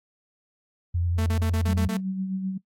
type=tone with vibrato; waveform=sine; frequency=86.5 Hz; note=F2; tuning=16 cents flat; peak=-22 dBFS; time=0.94-1.88 s; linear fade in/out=10 ms; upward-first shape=sine; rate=11 Hz; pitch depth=27 cents each way
type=tone bursts; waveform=sawtooth; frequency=222.4 Hz; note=A3; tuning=19 cents sharp; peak=-24 dBFS; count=7; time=1.18-1.971 s; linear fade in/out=5 ms; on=83 ms; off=35 ms
type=tone with tremolo; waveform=sine; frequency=189.7 Hz; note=F#3; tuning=43 cents sharp; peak=-24 dBFS; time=1.67-2.58 s; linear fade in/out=10 ms; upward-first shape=sine; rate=7.8 Hz; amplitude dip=45%
effects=noise-tail reverb RT60 0.1 s tail -19 dB re dry + AAC 64 kbps